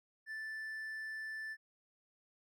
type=tone; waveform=triangle; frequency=1760 Hz; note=A6; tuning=in tune; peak=-39 dBFS; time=0.26-1.57 s; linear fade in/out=50 ms; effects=none